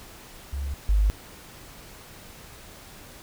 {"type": "tone pair in turn", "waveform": "sine", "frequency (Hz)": [69.3, 50.96], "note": ["C#2", "G#1"], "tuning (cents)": [0, -32], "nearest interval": "perfect fourth", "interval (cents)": 532, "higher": "first", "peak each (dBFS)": [-27, -17], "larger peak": "second", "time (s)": [[0.53, 0.74], [0.89, 1.1]], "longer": "neither", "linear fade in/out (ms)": 0, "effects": ["pink hiss -46 dBFS RMS until 3.22 s"]}